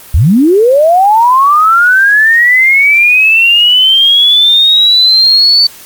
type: linear sweep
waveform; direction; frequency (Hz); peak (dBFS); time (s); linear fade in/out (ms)
sine; up; 56.8 to 4539; -3; 0.14-5.67; 5
effects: white hiss -33 dBFS RMS until 5.85 s + Opus 32 kbps